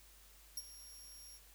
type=tone with ADSR envelope; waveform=20% pulse; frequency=5588 Hz; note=F8; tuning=in tune; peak=-32 dBFS; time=0.57-1.4 s; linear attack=4 ms; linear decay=38 ms; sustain=-16 dB; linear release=50 ms; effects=added 50 Hz sine -63 dBFS peak until 1.54 s + white hiss -63 dBFS RMS until 1.54 s